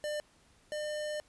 square tone pair in turn, 598 / 602.5 Hz, D5 / D5, +31 / +44 cents, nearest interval unison, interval 13 cents, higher second, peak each -34 / -35 dBFS, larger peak first, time 0.04-0.2 / 0.72-1.2 s, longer second, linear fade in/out 0 ms, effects pink hiss -65 dBFS RMS until 1.28 s + resampled to 24000 Hz

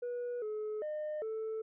sine tone with pitch steps, 485.9 / 427.4 / 608 / 440.5 Hz, B4 / G#4 / D#5 / A4, -28 / +50 / -40 / +2 cents, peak -33 dBFS, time 0.02-1.62 s, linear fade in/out 10 ms, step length 400 ms, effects tanh soft clip ceiling -34 dBFS

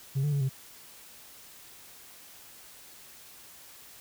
sine tone with pitch steps, 136 / 147.1 / 141.3 / 133.1 Hz, C#3 / D3 / C#3 / C3, -33 / +3 / +34 / +30 cents, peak -22 dBFS, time 0.15-0.494 s, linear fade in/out 20 ms, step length 86 ms, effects tanh soft clip ceiling -24 dBFS + white hiss -51 dBFS RMS until 4 s

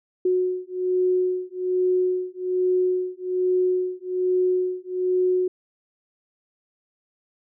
sine beating tone pair, 365.7 / 366.9 Hz, F#4 / F#4, -20 / -15 cents, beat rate 1.2 Hz, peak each -23 dBFS, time 0.25-5.48 s, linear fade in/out 5 ms, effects none

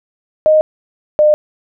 sine tone pair in turn, 620 / 604.1 Hz, D#5 / D5, -6 / +49 cents, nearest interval unison, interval 45 cents, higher first, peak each -6 dBFS, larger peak neither, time 0.46-0.61 / 1.19-1.34 s, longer neither, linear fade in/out 0 ms, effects none

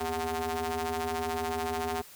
sawtooth ring-modulated tone, 164.81 Hz, E3, in tune, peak -23 dBFS, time 0-2.02 s, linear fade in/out 10 ms, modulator 570 Hz, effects white hiss -51 dBFS RMS until 2.15 s

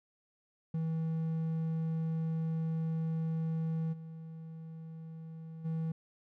triangle tone with level steps, 161.6 Hz, E3, 34 cents flat, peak -29 / -41 / -30 dBFS, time 0.74-5.92 s, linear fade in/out 5 ms, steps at 3.92 / 5.64 s, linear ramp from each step 20 ms, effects none

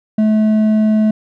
sine tone with hard clipping, 215.8 Hz, A3, 33 cents flat, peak -11 dBFS, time 0.18-1.11 s, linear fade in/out 5 ms, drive 5 dB, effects none

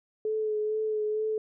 sine tone with vibrato, 430 Hz, A4, 40 cents flat, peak -26 dBFS, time 0.25-1.38 s, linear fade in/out 2 ms, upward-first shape sine, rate 2.2 Hz, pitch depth 22 cents each way, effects none

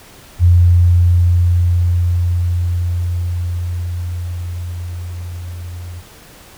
sine tone with level ramp, 87.6 Hz, F2, 6 cents sharp, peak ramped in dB -5 to -26 dBFS, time 0.39-6.03 s, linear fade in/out 50 ms, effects pink hiss -41 dBFS RMS until 6.57 s

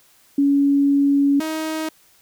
sine / sawtooth tone pair in turn, 281.2 / 315.6 Hz, C#4 / D#4, +25 / +25 cents, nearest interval major second, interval 200 cents, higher second, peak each -13 / -19 dBFS, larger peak first, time 0.38-1.4 / 1.4-1.89 s, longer first, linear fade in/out 5 ms, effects white hiss -55 dBFS RMS until 2.21 s

